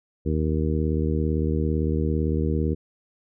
harmonic tone, 77.78 Hz, D#2, in tune, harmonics 1 / 2 / 3 / 4 / 5 / 6, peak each -24 / -27 / -29 / -30 / -31 / -32 dBFS, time 0.25-2.75 s, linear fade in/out 20 ms, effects none

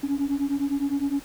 sine beating tone pair, 275.9 / 285.7 Hz, C#4 / D4, -8 / -48 cents, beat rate 9.8 Hz, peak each -24 dBFS, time 0.03-1.2 s, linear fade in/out 10 ms, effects tanh soft clip ceiling -19 dBFS + pink hiss -46 dBFS RMS until 1.24 s

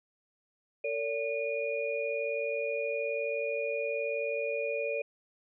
sine tone cluster, 453.1 / 572 / 2447 Hz, A#4 / D5 / D#7, -49 / -46 / -29 cents, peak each -34 / -33 / -36 dBFS, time 0.84-5.02 s, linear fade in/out 5 ms, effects none

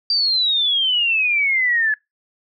sine exponential sweep, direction down, 4728 to 1701 Hz, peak -15 dBFS, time 0.1-1.94 s, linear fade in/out 2 ms, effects noise-tail reverb RT60 0.2 s tail -25 dB re dry

